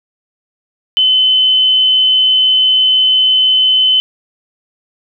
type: tone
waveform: sine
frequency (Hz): 3042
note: F#7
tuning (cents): +47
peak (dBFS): -7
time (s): 0.97-4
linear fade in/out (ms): 0
effects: none